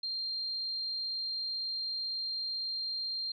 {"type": "tone", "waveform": "sine", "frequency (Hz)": 4186, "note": "C8", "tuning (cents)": 0, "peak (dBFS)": -33, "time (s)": [0.03, 3.32], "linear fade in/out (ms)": 5, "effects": []}